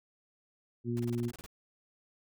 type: harmonic tone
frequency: 119 Hz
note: A#2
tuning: 36 cents sharp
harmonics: 1 / 2 / 3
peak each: -34 / -34 / -37 dBFS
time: 0.84-1.32 s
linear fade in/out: 50 ms
type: noise bursts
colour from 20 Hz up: pink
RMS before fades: -48 dBFS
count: 10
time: 0.97-1.462 s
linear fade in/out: 0 ms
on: 24 ms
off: 28 ms
effects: none